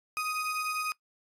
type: tone pair together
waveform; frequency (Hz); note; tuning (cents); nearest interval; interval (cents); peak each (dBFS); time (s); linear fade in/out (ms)
35% pulse; 1249.5 / 2489; D#6 / D#7; +7 / 0; octave; 1193; -30 / -34; 0.17-0.92; 0
effects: noise-tail reverb RT60 0.1 s tail -20 dB re dry + resampled to 32000 Hz